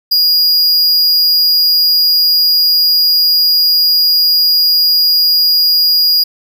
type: tone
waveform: square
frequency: 4866 Hz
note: D#8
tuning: 39 cents flat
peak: -8 dBFS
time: 0.11-6.24 s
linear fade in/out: 10 ms
effects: none